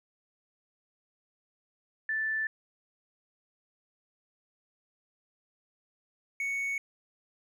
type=tone pair in turn; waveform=sine / triangle; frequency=1760 / 2221 Hz; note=A6 / C#7; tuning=0 / +3 cents; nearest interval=major third; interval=403 cents; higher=second; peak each=-28 dBFS; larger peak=neither; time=2.09-2.47 / 6.4-6.78 s; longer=neither; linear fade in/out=2 ms; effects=none